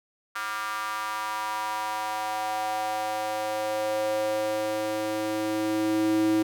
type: tone with high-pass filter sweep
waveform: square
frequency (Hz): 107.5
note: A2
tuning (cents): -40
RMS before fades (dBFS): -28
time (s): 0.35-6.43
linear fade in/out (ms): 10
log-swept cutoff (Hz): 1300 to 310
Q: 4.2
effects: none